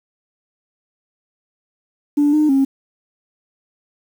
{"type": "tone with pitch steps", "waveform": "sine", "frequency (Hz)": [291.3, 304.1, 271.2], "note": ["D4", "D#4", "C#4"], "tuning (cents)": [-14, -40, -38], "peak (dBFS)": -10, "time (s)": [2.17, 2.65], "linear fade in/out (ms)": 10, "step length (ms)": 160, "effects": ["tanh soft clip ceiling -8 dBFS", "7-bit"]}